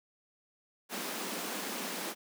pink high-pass noise, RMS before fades -38 dBFS, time 0.89-2.15 s, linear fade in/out 50 ms, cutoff 180 Hz, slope 96 dB/octave, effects none

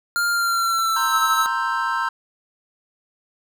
square tone with pitch glide, 1400 to 1306.2 Hz, F6 to E6, +4 to -16 cents, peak -19 dBFS, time 0.16-1.46 s, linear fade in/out 0 ms, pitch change -120 cents, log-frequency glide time 0.31-1.16 s
triangle chord, C dominant seventh, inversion third, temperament equal, 932.3 / 1046.5 / 1318.5 / 1568 Hz, Bb5 / C6 / E6 / G6, 0 / 0 / 0 / 0 cents, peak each -24 dBFS, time 0.96-2.09 s, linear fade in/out 5 ms
effects none

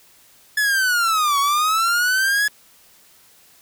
45% pulse linear two-way sweep, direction down then up, 1725 to 1108.7 to 1699 Hz, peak -16 dBFS, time 0.57-2.48 s, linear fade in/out 5 ms, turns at 1.39 s
click train, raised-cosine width 0.2 ms, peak -24 dBFS, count 14, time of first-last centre 1.18-2.484 s, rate 9.97 Hz
effects white hiss -52 dBFS RMS until 3.61 s

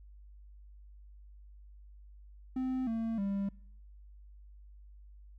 triangle tone with pitch steps, 258.5 / 226.3 / 198.18 Hz, C4 / A3 / G3, -21 / +49 / +19 cents, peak -29 dBFS, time 2.56-3.49 s, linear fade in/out 5 ms, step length 310 ms, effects noise-tail reverb RT60 0.7 s tail -25 dB re dry + added 50 Hz sine -51 dBFS peak until 5.38 s

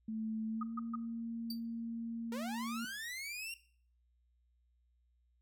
sine tone with pitch glide, 220 to 230.3 Hz, A3 to A#3, 0 to -21 cents, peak -37 dBFS, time 0.08-2.85 s, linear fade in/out 5 ms, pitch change +79 cents, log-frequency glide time 0.46-0.79 s
sine tone bursts, 1244 Hz, D#6, 1 cent flat, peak -37 dBFS, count 3, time 0.61-0.956 s, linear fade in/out 5 ms, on 22 ms, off 140 ms
45% pulse tone with exponential decay, 4634 Hz, D8, 24 cents flat, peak -37 dBFS, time 1.5-1.6 s, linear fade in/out 5 ms, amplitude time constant 20 ms
sawtooth linear sweep, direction up, 446 to 2794 Hz, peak -38 dBFS, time 2.32-3.54 s, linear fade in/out 2 ms
effects noise-tail reverb RT60 0.5 s tail -17 dB re dry + added 60 Hz sine -70 dBFS peak until 5.41 s

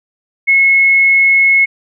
sine tone, 2180 Hz, C#7, 29 cents flat, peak -6 dBFS, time 0.47-1.66 s, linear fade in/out 20 ms, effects none

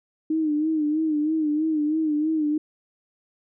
sine tone with vibrato, 308 Hz, D#4, 17 cents flat, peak -20 dBFS, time 0.3-2.58 s, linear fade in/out 5 ms, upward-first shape sine, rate 3.1 Hz, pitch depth 67 cents each way, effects none

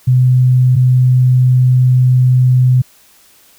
sine tone pair in turn, 126.9 / 126.9 Hz, B2 / B2, +47 / +47 cents, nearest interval unison, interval 0 cents, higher neither, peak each -6 dBFS, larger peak neither, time 0.07-0.76 / 0.76-2.82 s, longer second, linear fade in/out 10 ms, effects white hiss -47 dBFS RMS until 3.58 s

